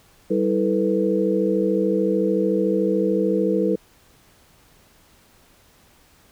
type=tone cluster; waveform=sine; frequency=194.1 / 325 / 439.4 / 493 Hz; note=G3 / E4 / A4 / B4; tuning=-17 / -24 / -2 / -3 cents; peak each=-23 dBFS; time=0.3-3.76 s; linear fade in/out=10 ms; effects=pink hiss -55 dBFS RMS until 6.31 s